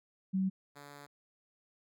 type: tone pair in turn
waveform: sine / 5% pulse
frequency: 190 / 143.7 Hz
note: F#3 / D3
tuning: +46 / -37 cents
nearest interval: perfect fourth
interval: 483 cents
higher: first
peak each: -28 / -38 dBFS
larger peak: first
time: 0.33-0.5 / 0.75-1.07 s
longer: second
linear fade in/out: 20 ms
effects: none